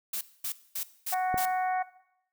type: noise bursts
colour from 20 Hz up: blue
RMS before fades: -33 dBFS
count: 5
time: 0.13-1.455 s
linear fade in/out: 5 ms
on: 81 ms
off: 230 ms
type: harmonic tone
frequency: 370.1 Hz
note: F#4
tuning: in tune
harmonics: 2 / 3 / 4 / 5 / 6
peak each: -26 / -39 / -40 / -41 / -45 dBFS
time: 1.12-1.83 s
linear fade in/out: 10 ms
type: click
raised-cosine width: 2 ms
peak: -19 dBFS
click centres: 1.343 s
effects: noise-tail reverb RT60 0.8 s tail -17 dB re dry